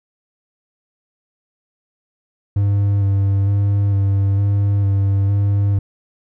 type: tone with vibrato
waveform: triangle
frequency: 99.6 Hz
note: G2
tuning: 28 cents sharp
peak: -11 dBFS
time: 2.56-5.79 s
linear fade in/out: 5 ms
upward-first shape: square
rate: 1.1 Hz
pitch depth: 18 cents each way
effects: none